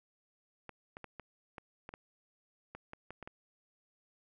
clicks, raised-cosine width 0.5 ms, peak -30 dBFS, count 12, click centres 0.693 / 0.969 / 1.043 / 1.197 / 1.582 / 1.891 / 1.939 / 2.75 / 2.934 / 3.106 / 3.227 / 3.275 s, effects none

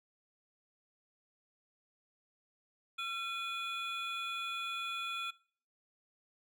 triangle tone cluster, 1358 / 2467 / 3418 Hz, F6 / D#7 / G#7, -49 / -15 / +49 cents, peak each -39 / -38 / -40 dBFS, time 2.98-5.31 s, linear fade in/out 10 ms, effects noise-tail reverb RT60 0.5 s tail -23 dB re dry

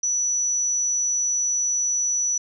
sine tone, 5920 Hz, F#8, in tune, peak -20 dBFS, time 0.03-2.38 s, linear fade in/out 5 ms, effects none

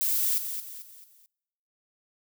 violet noise with echo, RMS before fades -26 dBFS, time 0.01-0.38 s, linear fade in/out 0 ms, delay 220 ms, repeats 4, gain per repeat -8 dB, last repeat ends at 1.26 s, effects noise-tail reverb RT60 1.0 s tail -26 dB re dry

